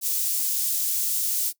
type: high-pass noise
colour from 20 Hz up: white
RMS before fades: -25 dBFS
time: 0.01-1.53 s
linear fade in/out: 50 ms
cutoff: 6400 Hz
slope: 12 dB/octave
effects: noise-tail reverb RT60 0.1 s tail -21 dB re dry